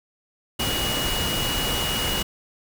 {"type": "tone in noise", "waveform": "sine", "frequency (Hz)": 2900, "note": "F#7", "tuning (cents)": -35, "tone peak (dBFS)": -27, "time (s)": [0.59, 2.23], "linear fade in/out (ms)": 10, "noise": "pink", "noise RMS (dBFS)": -26, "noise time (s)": [0.59, 2.23], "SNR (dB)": -4, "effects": []}